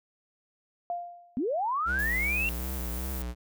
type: tone with exponential decay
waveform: sine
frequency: 698.5 Hz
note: F5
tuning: in tune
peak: -27 dBFS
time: 0.9-1.46 s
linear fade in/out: 1 ms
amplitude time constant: 120 ms
type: linear sweep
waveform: sine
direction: up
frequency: 220 to 2767 Hz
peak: -26 dBFS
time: 1.37-2.49 s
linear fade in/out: 0 ms
type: tone with vibrato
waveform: square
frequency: 63.1 Hz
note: B1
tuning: 38 cents sharp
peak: -33 dBFS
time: 1.85-3.35 s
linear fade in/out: 50 ms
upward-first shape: sine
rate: 2.6 Hz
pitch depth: 85 cents each way
type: noise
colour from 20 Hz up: violet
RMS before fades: -40 dBFS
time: 1.99-3.22 s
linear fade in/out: 0 ms
effects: none